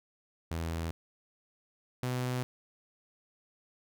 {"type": "tone pair in turn", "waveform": "sawtooth", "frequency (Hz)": [82.41, 125.77], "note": ["E2", "B2"], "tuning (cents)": [0, 32], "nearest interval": "perfect fifth", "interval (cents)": 732, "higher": "second", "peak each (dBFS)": [-29, -27], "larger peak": "second", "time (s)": [[0.51, 0.91], [2.03, 2.43]], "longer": "neither", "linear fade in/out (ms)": 0, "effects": []}